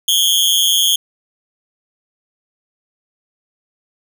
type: tone with amplitude modulation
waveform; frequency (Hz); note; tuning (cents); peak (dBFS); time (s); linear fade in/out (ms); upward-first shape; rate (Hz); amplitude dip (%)
sawtooth; 3265; G#7; -30; -4; 0.08-0.96; 5; sine; 180; 100
effects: none